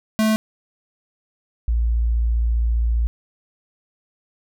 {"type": "tone pair in turn", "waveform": ["square", "sine"], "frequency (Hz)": [217.9, 57.51], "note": ["A3", "A#1"], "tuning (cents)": [-17, -23], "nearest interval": "octave + major seventh", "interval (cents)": 2306, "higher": "first", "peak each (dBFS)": -16, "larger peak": "neither", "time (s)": [[0.19, 0.36], [1.68, 3.07]], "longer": "second", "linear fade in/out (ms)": 0, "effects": []}